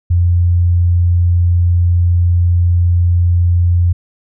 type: tone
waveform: sine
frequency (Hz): 87.31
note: F2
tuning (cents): 0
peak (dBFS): -8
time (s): 0.1-3.93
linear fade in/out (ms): 10
effects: none